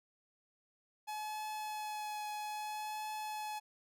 45% pulse tone with vibrato, 850 Hz, G#5, 40 cents sharp, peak -39 dBFS, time 1.07-3.6 s, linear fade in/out 20 ms, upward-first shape triangle, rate 0.61 Hz, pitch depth 16 cents each way, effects none

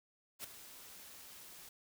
white noise with ADSR envelope, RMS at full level -42 dBFS, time 0.39-1.69 s, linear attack 51 ms, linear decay 6 ms, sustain -12 dB, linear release 3 ms, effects none

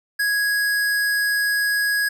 square tone, 1661.2 Hz, G#6, in tune, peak -19 dBFS, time 0.19-2.09 s, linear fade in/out 10 ms, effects none

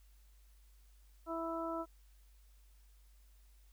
harmonic tone, 329.6 Hz, E4, in tune, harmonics 1 / 2 / 3 / 4, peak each -41 / -41 / -45 / -43 dBFS, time 1.26-1.86 s, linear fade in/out 50 ms, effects added 50 Hz sine -60 dBFS peak until 3.72 s + white hiss -73 dBFS RMS until 3.72 s

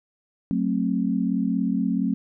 sine chord, F# diminished, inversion none, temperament just, 185 / 222 / 266.4 Hz, F#3 / A3 / C4, 0 / +16 / +31 cents, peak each -25 dBFS, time 0.51-2.14 s, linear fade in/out 0 ms, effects none

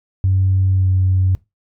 sine tone with pitch glide, 94.8 to 93.39 Hz, F#2 to F#2, +43 to +17 cents, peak -11 dBFS, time 0.24-1.35 s, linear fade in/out 0 ms, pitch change -26 cents, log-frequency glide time 0.73-0.88 s, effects noise-tail reverb RT60 0.2 s tail -20 dB re dry + tanh soft clip ceiling -7 dBFS

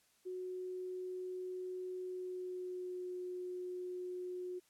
sine tone with pitch glide, 367.5 to 362.2 Hz, F#4 to F#4, -12 to -37 cents, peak -40 dBFS, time 0.25-4.6 s, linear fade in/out 20 ms, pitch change -25 cents, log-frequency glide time 2-3.14 s, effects white hiss -72 dBFS RMS until 4.69 s + low-pass 12000 Hz 12 dB/octave

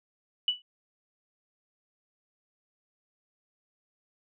sine tone with exponential decay, 2960 Hz, F#7, in tune, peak -19 dBFS, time 0.48-0.62 s, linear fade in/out 2 ms, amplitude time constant 29 ms, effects none

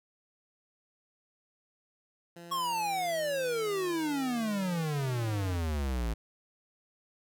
15% pulse tone with pitch glide, 171.2 to 153.41 Hz, F3 to D#3, -34 to -24 cents, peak -39 dBFS, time 2.36-5.57 s, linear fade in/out 5 ms, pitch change -190 cents, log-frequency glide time 2.63-4.69 s
square exponential sweep, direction down, 1108.7 to 53.9 Hz, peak -30 dBFS, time 2.51-6.14 s, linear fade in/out 10 ms
effects none

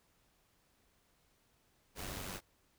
pink noise with amplitude modulation, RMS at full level -41 dBFS, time 1.95-2.41 s, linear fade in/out 50 ms, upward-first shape sine, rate 96 Hz, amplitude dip 55%, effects pink hiss -73 dBFS RMS until 2.78 s

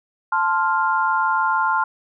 sine chord, F major, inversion first, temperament equal, 880 / 1046.5 / 1396.9 Hz, A5 / C6 / F6, 0 / 0 / 0 cents, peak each -21 dBFS, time 0.32-1.84 s, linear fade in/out 5 ms, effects none

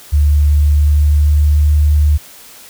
sine tone with pitch glide, 73.42 to 74.57 Hz, D2 to D2, 0 to +27 cents, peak -7 dBFS, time 0.12-2.18 s, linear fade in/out 20 ms, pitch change +27 cents, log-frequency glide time 0.42-1.71 s, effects white hiss -38 dBFS RMS until 2.69 s

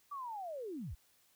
sine linear sweep, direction down, 1174.7 to 41.84 Hz, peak -40 dBFS, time 0.11-0.95 s, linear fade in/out 10 ms, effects white hiss -70 dBFS RMS until 1.35 s

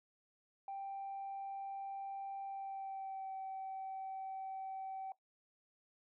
sine tone with pitch glide, 785 to 768 Hz, G5 to G5, +2 to -36 cents, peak -40 dBFS, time 0.68-5.12 s, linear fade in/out 2 ms, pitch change -38 cents, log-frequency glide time 2.45-3.33 s, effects noise-tail reverb RT60 0.1 s tail -17 dB re dry + tanh soft clip ceiling -38 dBFS

